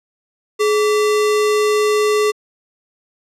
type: tone with sample-and-hold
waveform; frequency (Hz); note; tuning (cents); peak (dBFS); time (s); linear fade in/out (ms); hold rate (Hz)
sine; 422.4; G#4; +29; -12; 0.59-2.32; 20; 1575
effects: low-pass 10000 Hz 12 dB/octave